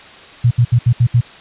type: tone bursts at uneven times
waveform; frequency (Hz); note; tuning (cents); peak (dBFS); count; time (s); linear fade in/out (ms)
sine; 120; B2; -49; -7; 6; 0.44-0.51 / 0.58-0.65 / 0.72-0.79 / 0.86-0.93 / 1-1.07 / 1.14-1.21; 10
effects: white hiss -38 dBFS RMS until 1.4 s + resampled to 8000 Hz